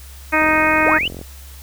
harmonic tone, 311.1 Hz, D#4, in tune, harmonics 1 / 2 / 3 / 4 / 5 / 6 / 7 / 8, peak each -21 / -21 / -21 / -21 / -21 / -21 / -21 / -21 dBFS, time 0.32-0.99 s, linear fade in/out 20 ms
click train, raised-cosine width 2 ms, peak -19 dBFS, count 36, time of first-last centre 0.42-1.214 s, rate 44.1 Hz
sine linear sweep, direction up, 349.2 to 3096 Hz, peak -17 dBFS, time 0.86-1.08 s, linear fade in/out 5 ms
effects added 68 Hz sine -36 dBFS peak until 1.62 s + white hiss -43 dBFS RMS until 1.62 s

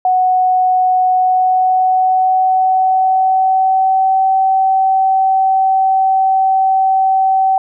sine tone with pitch glide, 740 to 765.7 Hz, F#5 to G5, 0 to -41 cents, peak -9 dBFS, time 0.05-7.58 s, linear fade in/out 2 ms, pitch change +59 cents, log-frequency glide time 1.14-4.27 s, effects none

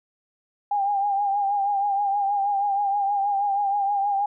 sine tone with vibrato, 804 Hz, G5, 44 cents sharp, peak -20 dBFS, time 0.71-4.26 s, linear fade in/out 5 ms, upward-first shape triangle, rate 6.3 Hz, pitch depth 58 cents each way, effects none

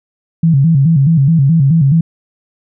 sine tone with vibrato, 150.2 Hz, D3, 39 cents sharp, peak -6 dBFS, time 0.43-2.01 s, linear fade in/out 5 ms, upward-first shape square, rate 4.7 Hz, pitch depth 160 cents each way, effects none

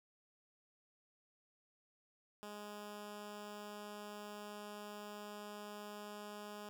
10% pulse tone, 207.7 Hz, G#3, in tune, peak -39 dBFS, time 2.43-6.69 s, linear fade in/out 0 ms, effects none

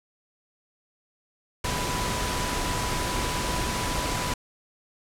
sine tone in noise, 989 Hz, B5, 2 cents sharp, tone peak -33 dBFS, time 1.64-4.34 s, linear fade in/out 5 ms, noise pink, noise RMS -28 dBFS, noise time 1.64-4.34 s, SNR -8 dB, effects low-pass 10000 Hz 12 dB/octave

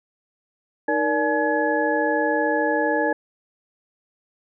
sine tone cluster, 310.3 / 468.8 / 582 / 854 / 1689 Hz, D#4 / A#4 / D5 / G#5 / G#6, -5 / +10 / -16 / +48 / +29 cents, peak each -25 dBFS, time 0.88-3.13 s, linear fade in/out 5 ms, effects none

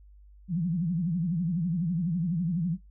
sine tone with vibrato, 171.8 Hz, F3, 28 cents flat, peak -25 dBFS, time 0.48-2.78 s, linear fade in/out 50 ms, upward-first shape sine, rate 12 Hz, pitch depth 160 cents each way, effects noise-tail reverb RT60 0.2 s tail -24 dB re dry + added 50 Hz sine -50 dBFS peak until 2.9 s

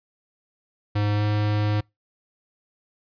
square tone with pitch glide, 103.83 to 104.98 Hz, G#2 to G#2, 0 to +19 cents, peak -21 dBFS, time 0.95-1.81 s, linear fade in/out 10 ms, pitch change +19 cents, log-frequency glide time 1.14-1.23 s, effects noise-tail reverb RT60 0.2 s tail -26 dB re dry + resampled to 11025 Hz

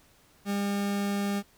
40% pulse tone, 201.2 Hz, G3, 45 cents sharp, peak -26 dBFS, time 0.45-1.43 s, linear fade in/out 50 ms, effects pink hiss -61 dBFS RMS until 1.57 s

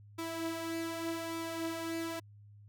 sawtooth tone with flanger, 329.6 Hz, E4, in tune, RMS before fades -38 dBFS, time 0.18-2.2 s, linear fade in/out 10 ms, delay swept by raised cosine 0.84 to 5.64 ms, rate 0.84 Hz, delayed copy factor +0.5, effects added 103 Hz sine -53 dBFS peak until 2.68 s

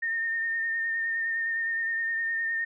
sine tone with vibrato, 1825 Hz, A#6, 37 cents flat, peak -26 dBFS, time 0.02-2.65 s, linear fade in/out 10 ms, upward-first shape triangle, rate 9.7 Hz, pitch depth 29 cents each way, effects none

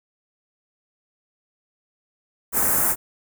white band-stop noise, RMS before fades -20 dBFS, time 2.52-2.96 s, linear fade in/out 50 ms, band 1700 to 7800 Hz, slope 24 dB/octave, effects none

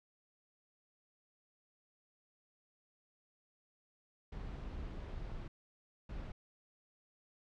brown noise bursts at uneven times, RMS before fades -44 dBFS, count 2, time 4.32-5.48 / 6.09-6.32 s, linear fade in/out 5 ms, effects low-pass 4000 Hz 12 dB/octave

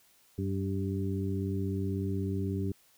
harmonic tone with a mistuned harmonic, 96.3 Hz, G2, 30 cents flat, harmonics 1 / 2 / 3 / 4, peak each -32 / -35 / -37 / -38 dBFS, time 0.38-2.72 s, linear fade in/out 5 ms, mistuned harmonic 4, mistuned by +25 cents, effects white hiss -64 dBFS RMS until 2.97 s

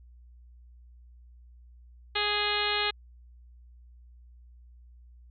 harmonic tone with a mistuned harmonic, 415.3 Hz, G#4, in tune, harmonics 1 / 2 / 3 / 4 / 5 / 6 / 7 / 8 / 9 / 10, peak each -35 / -35 / -35 / -35 / -35 / -35 / -35 / -35 / -35 / -35 dBFS, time 2.15-2.91 s, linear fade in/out 10 ms, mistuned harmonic 9, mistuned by -18 cents, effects added 60 Hz sine -50 dBFS peak until 5.3 s

